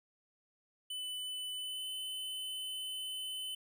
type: tone with pitch glide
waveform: square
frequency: 3001 to 3032 Hz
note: F#7 to F#7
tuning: +24 to +42 cents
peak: -39 dBFS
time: 0.9-3.55 s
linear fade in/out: 5 ms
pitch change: +18 cents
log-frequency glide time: 1.56-1.88 s
effects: 12-bit